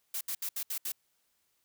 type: noise bursts at uneven times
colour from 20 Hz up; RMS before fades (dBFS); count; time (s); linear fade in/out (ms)
blue; -35; 6; 0.14-0.21 / 0.28-0.35 / 0.42-0.49 / 0.56-0.63 / 0.7-0.78 / 0.85-0.92; 5
effects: white hiss -75 dBFS RMS until 1.64 s